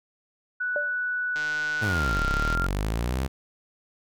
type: tone with pitch glide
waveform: sine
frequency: 1480 to 1388.9 Hz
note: F#6 to F6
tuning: 0 to -10 cents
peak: -25 dBFS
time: 0.6-2.67 s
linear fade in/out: 10 ms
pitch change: -110 cents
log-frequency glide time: 1.85-2.02 s
type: tone with exponential decay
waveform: sine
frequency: 587.3 Hz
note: D5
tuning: in tune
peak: -23 dBFS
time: 0.76-0.96 s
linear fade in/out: 1 ms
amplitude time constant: 43 ms
type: click train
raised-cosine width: 0.2 ms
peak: -20 dBFS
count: 181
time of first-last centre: 1.36-2.544 s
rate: 152 Hz
type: linear two-way sweep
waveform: sawtooth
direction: down then up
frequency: 112.6 to 30.87 to 68.4 Hz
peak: -21 dBFS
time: 1.81-3.28 s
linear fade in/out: 20 ms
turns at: 2.25 s
effects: none